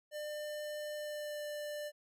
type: tone with pitch glide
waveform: square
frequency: 599 to 593.1 Hz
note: D5 to D5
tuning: +34 to +17 cents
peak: -40 dBFS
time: 0.11-1.92 s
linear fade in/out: 50 ms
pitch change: -17 cents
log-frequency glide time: 0.94-1.46 s
effects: none